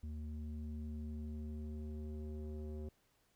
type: tone with low-pass filter sweep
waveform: square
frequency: 76 Hz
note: D#2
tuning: 40 cents flat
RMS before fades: -44 dBFS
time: 0.03-2.89 s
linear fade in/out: 5 ms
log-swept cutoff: 180 to 430 Hz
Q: 2
effects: pink hiss -75 dBFS RMS until 3.35 s